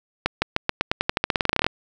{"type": "accelerating click train", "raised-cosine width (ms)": 0.3, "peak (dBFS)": -3, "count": 21, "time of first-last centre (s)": [0.26, 1.665], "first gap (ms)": 160, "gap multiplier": 0.9, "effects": []}